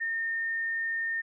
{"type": "tone", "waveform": "sine", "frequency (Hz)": 1823, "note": "A#6", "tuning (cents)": -39, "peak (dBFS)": -28, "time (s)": [0, 1.22], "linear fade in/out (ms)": 20, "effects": []}